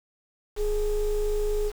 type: ring-modulated tone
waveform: triangle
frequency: 196 Hz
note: G3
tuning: in tune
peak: -16 dBFS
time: 0.56-1.72 s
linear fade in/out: 50 ms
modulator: 222 Hz
effects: tanh soft clip ceiling -18 dBFS + 7-bit